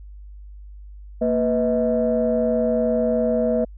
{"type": "tone cluster", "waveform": "sine", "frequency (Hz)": [231.3, 494.1, 637], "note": ["A#3", "B4", "D#5"], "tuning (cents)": [-13, 1, 41], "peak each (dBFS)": -21, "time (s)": [1.21, 3.65], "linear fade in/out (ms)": 10, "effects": ["tanh soft clip ceiling -10 dBFS", "added 50 Hz sine -37 dBFS peak until 3.77 s"]}